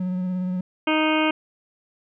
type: tone with vibrato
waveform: triangle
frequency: 182.9 Hz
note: F#3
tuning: 20 cents flat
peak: -21 dBFS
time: 0-0.61 s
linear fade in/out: 5 ms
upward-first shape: sine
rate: 17 Hz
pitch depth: 21 cents each way
type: harmonic tone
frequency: 311.1 Hz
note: D#4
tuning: in tune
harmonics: 1 / 2 / 3 / 4 / 5 / 7 / 8 / 9 / 10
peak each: -21 / -26 / -27 / -29 / -31 / -29 / -29 / -30 / -34 dBFS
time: 0.87-1.31 s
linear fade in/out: 5 ms
effects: none